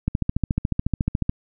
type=click train; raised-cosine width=5 ms; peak=-8 dBFS; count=18; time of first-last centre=0.08-1.294 s; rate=14 Hz; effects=none